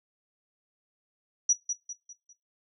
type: tone with echo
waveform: sine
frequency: 5830 Hz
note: F#8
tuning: 26 cents flat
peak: -18 dBFS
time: 1.49-1.53 s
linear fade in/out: 5 ms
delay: 200 ms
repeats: 4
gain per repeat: -8 dB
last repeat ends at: 2.33 s
effects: noise-tail reverb RT60 0.2 s tail -17 dB re dry